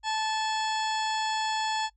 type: harmonic tone with a mistuned harmonic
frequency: 874 Hz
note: A5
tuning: 12 cents flat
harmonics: 1 / 2 / 3 / 4 / 5 / 6 / 8 / 9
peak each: -28 / -35 / -40 / -36 / -39 / -42 / -43 / -48 dBFS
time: 0.03-1.9 s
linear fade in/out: 50 ms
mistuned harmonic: 4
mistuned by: -67 cents
effects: noise-tail reverb RT60 0.1 s tail -22 dB re dry + added 50 Hz sine -63 dBFS peak until 1.96 s